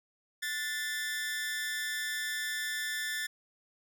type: tone with amplitude modulation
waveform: sawtooth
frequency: 1760 Hz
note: A6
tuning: in tune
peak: -26 dBFS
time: 0.42-3.27 s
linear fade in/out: 10 ms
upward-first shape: sine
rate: 294 Hz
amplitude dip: 70%
effects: none